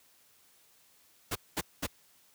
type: noise bursts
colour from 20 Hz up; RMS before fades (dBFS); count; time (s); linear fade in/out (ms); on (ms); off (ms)
pink; -32; 3; 1.31-1.868; 10; 46; 210
effects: white hiss -64 dBFS RMS until 2.34 s + high-pass 60 Hz 12 dB/octave